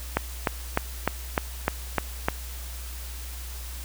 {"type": "click train", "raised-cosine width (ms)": 0.5, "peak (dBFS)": -6, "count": 8, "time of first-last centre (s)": [0.17, 2.285], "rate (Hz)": 3.31, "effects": ["added 61 Hz sine -35 dBFS peak until 3.84 s", "white hiss -42 dBFS RMS until 3.84 s"]}